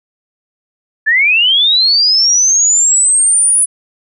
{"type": "linear sweep", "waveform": "sine", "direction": "up", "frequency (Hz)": [1699, 10000], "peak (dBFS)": -7, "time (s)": [1.06, 3.66], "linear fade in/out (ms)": 20, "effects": []}